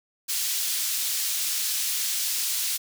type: high-pass noise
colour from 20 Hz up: pink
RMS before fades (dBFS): -27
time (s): 0.28-2.78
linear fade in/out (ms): 20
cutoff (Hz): 4200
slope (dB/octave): 12
effects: none